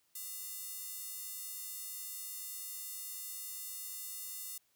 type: tone with high-pass filter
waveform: square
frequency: 402.7 Hz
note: G4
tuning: 47 cents sharp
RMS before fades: -44 dBFS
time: 0.15-4.58 s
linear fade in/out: 5 ms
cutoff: 9400 Hz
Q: 0.71
effects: white hiss -74 dBFS RMS until 4.75 s